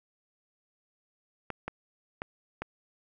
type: clicks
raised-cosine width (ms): 0.5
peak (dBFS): -19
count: 4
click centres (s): 1.503 / 1.68 / 2.219 / 2.62
effects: none